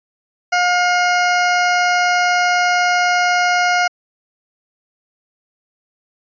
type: tone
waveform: 20% pulse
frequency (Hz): 714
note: F5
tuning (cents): +38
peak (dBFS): -8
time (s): 0.52-3.88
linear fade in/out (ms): 10
effects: resampled to 16000 Hz